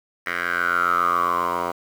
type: tone with band-pass filter sweep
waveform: 10% pulse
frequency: 87.31 Hz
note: F2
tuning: in tune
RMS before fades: -22 dBFS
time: 0.26-1.72 s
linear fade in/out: 10 ms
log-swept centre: 1800 to 890 Hz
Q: 9.5
effects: 7-bit